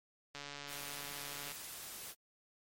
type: click train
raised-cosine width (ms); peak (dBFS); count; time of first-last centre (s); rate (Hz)
0.2; -28; 168; 0.35-1.518; 143
type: noise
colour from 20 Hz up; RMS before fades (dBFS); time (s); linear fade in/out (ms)
white; -47; 0.67-2.15; 50
effects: MP3 64 kbps